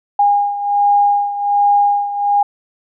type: beating tone pair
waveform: sine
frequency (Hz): 814 / 815.3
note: G#5 / G#5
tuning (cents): -35 / -32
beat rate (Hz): 1.3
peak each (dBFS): -12 / -17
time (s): 0.19-2.43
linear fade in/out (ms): 5
effects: none